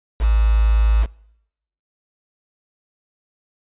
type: tone with quantisation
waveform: sine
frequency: 54.6 Hz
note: A1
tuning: 13 cents flat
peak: -12 dBFS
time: 0.19-1.07 s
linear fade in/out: 50 ms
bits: 5
effects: noise-tail reverb RT60 0.8 s tail -24 dB re dry + resampled to 8000 Hz